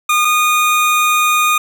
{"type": "tone pair in turn", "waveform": "25% pulse", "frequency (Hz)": [1221, 1227.9], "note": ["D#6", "D#6"], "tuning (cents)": [-33, -23], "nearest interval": "unison", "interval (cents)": 10, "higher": "second", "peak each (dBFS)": -7, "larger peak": "neither", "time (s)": [[0.09, 0.25], [0.25, 1.58]], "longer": "second", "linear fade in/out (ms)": 5, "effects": []}